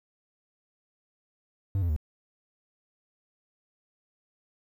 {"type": "tone with pitch steps", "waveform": "triangle", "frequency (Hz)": [97.9, 86.22, 75.93], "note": ["G2", "F2", "D#2"], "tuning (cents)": [-2, -22, -42], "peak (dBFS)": -22, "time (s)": [1.75, 1.963], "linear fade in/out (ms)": 0, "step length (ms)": 71, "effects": ["10-bit"]}